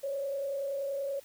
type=tone with frequency modulation; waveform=sine; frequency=554.4 Hz; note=C#5; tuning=in tune; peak=-31 dBFS; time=0.03-1.2 s; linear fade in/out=10 ms; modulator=30.5 Hz; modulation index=0.5; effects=white hiss -57 dBFS RMS until 1.24 s